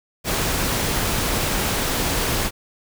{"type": "noise", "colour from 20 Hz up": "pink", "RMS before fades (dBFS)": -22, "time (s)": [0.24, 2.51], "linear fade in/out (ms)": 50, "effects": []}